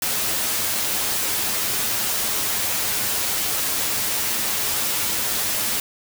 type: noise with comb filter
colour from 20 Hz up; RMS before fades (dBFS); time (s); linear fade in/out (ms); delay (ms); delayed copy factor
white; -23; 0.02-5.8; 2; 9.4; +0.5
effects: none